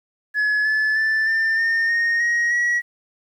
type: tone with pitch steps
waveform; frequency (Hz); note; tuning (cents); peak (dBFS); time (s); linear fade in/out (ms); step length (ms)
sine; 1700 / 1729.7 / 1760 / 1790.7 / 1822 / 1853.9 / 1886.3 / 1919.2; G#6 / A6 / A6 / A6 / A#6 / A#6 / A#6 / A#6; +40 / -30 / 0 / +30 / -40 / -10 / +20 / +50; -14; 0.34-2.82; 50; 310
effects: tanh soft clip ceiling -16 dBFS + 9-bit